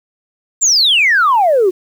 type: exponential sweep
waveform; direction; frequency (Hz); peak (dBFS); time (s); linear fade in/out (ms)
sine; down; 7540 to 350; -7; 0.61-1.71; 20
effects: tanh soft clip ceiling -4 dBFS + 7-bit